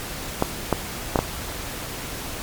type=clicks; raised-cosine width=1 ms; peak=-3 dBFS; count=4; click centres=0.424 / 0.727 / 1.158 / 1.19 s; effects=pink hiss -32 dBFS RMS until 2.42 s + MP3 96 kbps